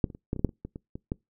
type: clicks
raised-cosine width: 3 ms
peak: -9 / -29 / -30 / -15 / -24 / -19 / -8 / -28 / -23 / -25 / -24 / -16 dBFS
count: 12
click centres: 0.042 / 0.102 / 0.149 / 0.331 / 0.363 / 0.394 / 0.447 / 0.492 / 0.65 / 0.759 / 0.955 / 1.119 s
effects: noise-tail reverb RT60 0.2 s tail -25 dB re dry